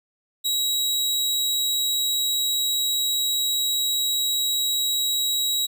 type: tone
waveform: sawtooth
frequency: 3855 Hz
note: B7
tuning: 43 cents flat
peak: -18 dBFS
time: 0.44-5.67 s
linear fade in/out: 20 ms
effects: none